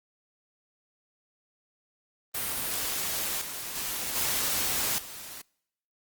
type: noise with level steps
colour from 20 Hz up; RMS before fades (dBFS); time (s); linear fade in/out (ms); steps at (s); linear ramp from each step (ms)
white; -31 / -37 / -33 / -28 / -42; 2.34-5.42; 10; 3.41 / 3.75 / 4.15 / 4.98; 5
effects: noise-tail reverb RT60 0.8 s tail -26 dB re dry + Opus 32 kbps